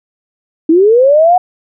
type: linear sweep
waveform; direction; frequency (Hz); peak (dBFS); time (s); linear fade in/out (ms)
sine; up; 308.9 to 740; -4; 0.69-1.38; 5
effects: none